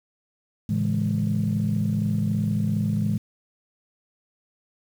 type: chord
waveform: sine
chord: A major seventh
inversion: none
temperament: equal with one note detuned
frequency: 110 / 140.77 / 164.81 / 207.7 Hz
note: A2 / C#3 / E3 / G#3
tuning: 0 / +27 / 0 / 0 cents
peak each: -25 / -30 / -26 / -24 dBFS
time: 0.69-3.18 s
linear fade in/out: 5 ms
effects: tanh soft clip ceiling -14 dBFS + 8-bit